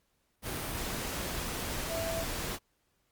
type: tone in noise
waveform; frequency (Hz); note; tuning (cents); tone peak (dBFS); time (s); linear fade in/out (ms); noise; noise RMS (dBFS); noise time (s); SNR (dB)
sine; 659.3; E5; 0; -34; 1.88-2.26; 50; pink; -36; 0.42-2.59; -1
effects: pink hiss -75 dBFS RMS until 3.11 s + Opus 48 kbps